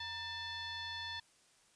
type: tone with frequency modulation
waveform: sine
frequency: 2637 Hz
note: E7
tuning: in tune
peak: -40 dBFS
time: 0-1.2 s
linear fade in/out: 5 ms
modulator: 850 Hz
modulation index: 2.1
effects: white hiss -68 dBFS RMS until 1.75 s + resampled to 22050 Hz